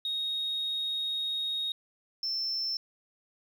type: tone pair in turn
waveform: sine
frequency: 3745 / 5335 Hz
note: A#7 / E8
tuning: +7 / +20 cents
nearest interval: tritone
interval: 613 cents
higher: second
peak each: -28 dBFS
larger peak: neither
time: 0.05-1.72 / 2.23-2.77 s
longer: first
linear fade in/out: 2 ms
effects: tanh soft clip ceiling -26 dBFS + 10-bit